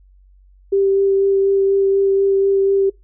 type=tone with vibrato; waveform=sine; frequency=392 Hz; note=G4; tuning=in tune; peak=-12 dBFS; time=0.72-2.9 s; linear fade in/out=10 ms; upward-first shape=sine; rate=4.1 Hz; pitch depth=10 cents each way; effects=noise-tail reverb RT60 0.2 s tail -23 dB re dry + added 47 Hz sine -46 dBFS peak until 3.03 s